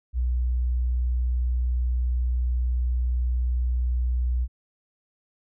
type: tone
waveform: sine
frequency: 61.4 Hz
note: B1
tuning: 9 cents flat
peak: -21 dBFS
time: 0.13-4.48 s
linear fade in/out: 50 ms
effects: none